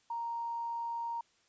triangle tone with tanh clipping, 932.3 Hz, A#5, in tune, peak -34 dBFS, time 0.1-1.21 s, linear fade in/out 5 ms, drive 3 dB, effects white hiss -70 dBFS RMS until 1.48 s + resampled to 16000 Hz

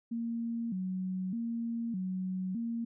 sine tone with vibrato, 207.7 Hz, G#3, in tune, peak -32 dBFS, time 0.11-2.85 s, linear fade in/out 10 ms, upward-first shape square, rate 0.82 Hz, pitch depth 190 cents each way, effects none

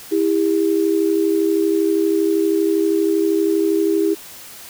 sine tone pair together, 328 / 400.6 Hz, E4 / G4, -9 / +38 cents, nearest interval minor third, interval 347 cents, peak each -17 dBFS, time 0.11-4.15 s, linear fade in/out 20 ms, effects white hiss -38 dBFS RMS until 4.69 s

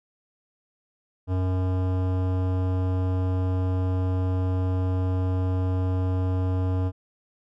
sine tone with hard clipping, 92.5 Hz, F#2, in tune, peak -24 dBFS, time 1.27-6.92 s, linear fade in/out 50 ms, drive 17 dB, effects none

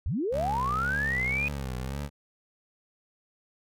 sine linear sweep, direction up, 52.4 to 2510 Hz, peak -26 dBFS, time 0.06-1.48 s, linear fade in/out 0 ms
20% pulse tone with vibrato, 67 Hz, C2, 42 cents sharp, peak -27 dBFS, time 0.31-2.1 s, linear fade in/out 50 ms, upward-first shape triangle, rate 1.9 Hz, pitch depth 150 cents each way
effects none

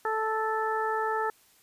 harmonic tone, 438.8 Hz, A4, 5 cents flat, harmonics 1 / 2 / 3 / 4, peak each -31 / -30 / -32 / -35 dBFS, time 0.05-1.3 s, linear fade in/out 2 ms, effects white hiss -61 dBFS RMS until 1.62 s + resampled to 32000 Hz

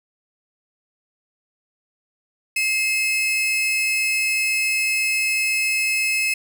40% pulse tone pair together, 2109 / 2586 Hz, C7 / E7, +13 / -34 cents, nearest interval major third, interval 353 cents, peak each -27 / -18 dBFS, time 2.56-6.34 s, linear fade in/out 5 ms, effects none

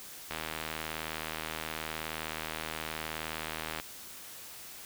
click train, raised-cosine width 0.3 ms, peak -19 dBFS, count 277, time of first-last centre 0.31-3.799 s, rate 79.1 Hz, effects white hiss -47 dBFS RMS until 4.85 s

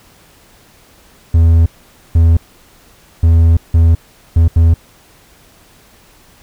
triangle tone bursts at uneven times, 82.6 Hz, E2, 4 cents sharp, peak -3 dBFS, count 6, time 1.34-1.66 / 2.15-2.37 / 3.23-3.57 / 3.74-3.95 / 4.36-4.48 / 4.56-4.74 s, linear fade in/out 5 ms, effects pink hiss -46 dBFS RMS until 6.42 s

